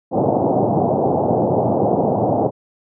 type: band-pass noise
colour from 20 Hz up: white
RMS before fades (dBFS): -17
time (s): 0.11-2.51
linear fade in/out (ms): 50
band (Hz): 100 to 800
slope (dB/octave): 48
effects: none